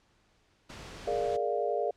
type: noise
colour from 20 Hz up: pink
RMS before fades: -45 dBFS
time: 0.69-1.37 s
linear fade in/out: 10 ms
type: chord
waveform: sine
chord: Bb dominant seventh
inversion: third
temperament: equal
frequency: 415.3 / 466.2 / 587.3 / 698.5 Hz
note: Ab4 / Bb4 / D5 / F5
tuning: 0 / 0 / 0 / 0 cents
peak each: -33 dBFS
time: 1.07-1.91 s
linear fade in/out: 5 ms
effects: pink hiss -68 dBFS RMS until 1.96 s + low-pass 6000 Hz 12 dB/octave